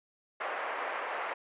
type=band-pass noise; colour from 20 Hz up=pink; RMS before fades=-36 dBFS; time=0.4-1.34 s; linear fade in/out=10 ms; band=520 to 2200 Hz; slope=24 dB/octave; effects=resampled to 8000 Hz